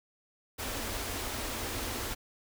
pink band-stop noise, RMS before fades -36 dBFS, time 0.58-2.15 s, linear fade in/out 20 ms, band 120 to 210 Hz, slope 96 dB/octave, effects none

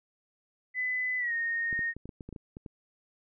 sine tone with pitch glide, 2007 to 1851.1 Hz, B6 to A#6, +27 to -13 cents, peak -28 dBFS, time 0.74-1.94 s, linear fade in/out 50 ms, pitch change -140 cents, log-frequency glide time 1.18-1.33 s
clicks, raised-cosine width 3 ms, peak -29 dBFS, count 11, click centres 1.728 / 1.792 / 1.966 / 2.056 / 2.092 / 2.208 / 2.29 / 2.327 / 2.362 / 2.569 / 2.662 s
effects none

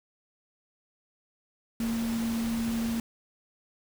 sine tone in noise, 229.4 Hz, A#3, 28 cents flat, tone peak -27 dBFS, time 1.8-3 s, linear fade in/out 2 ms, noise pink, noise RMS -39 dBFS, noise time 1.8-3 s, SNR +9 dB, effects none

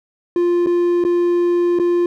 triangle tone with dropouts, 349.2 Hz, F4, in tune, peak -11 dBFS, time 0.36-2.06 s, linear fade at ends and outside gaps 2 ms, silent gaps 0.662-0.669 / 1.04-1.049 / 1.789-1.797 s, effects none

